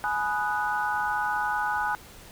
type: chord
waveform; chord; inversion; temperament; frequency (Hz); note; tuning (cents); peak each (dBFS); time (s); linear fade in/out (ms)
sine; G# minor seventh; none; equal with one note detuned; 839.3 / 987.8 / 1244.5 / 1480; G#5 / B5 / D#6 / F#6; +18 / 0 / 0 / 0; -28 / -33 / -33 / -29; 0.04-1.95; 0
effects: pink hiss -48 dBFS RMS until 2.31 s